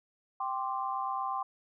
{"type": "chord", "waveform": "sine", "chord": "G suspended fourth", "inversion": "none", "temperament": "equal", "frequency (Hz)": [784, 1046.5, 1174.7], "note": ["G5", "C6", "D6"], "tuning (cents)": [0, 0, 0], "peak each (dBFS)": [-35, -34, -38], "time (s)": [0.4, 1.43], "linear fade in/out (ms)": 5, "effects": []}